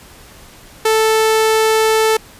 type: tone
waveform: sawtooth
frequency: 440 Hz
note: A4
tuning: in tune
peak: -7 dBFS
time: 0.85-2.17 s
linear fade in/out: 5 ms
effects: pink hiss -41 dBFS RMS until 2.39 s + resampled to 32000 Hz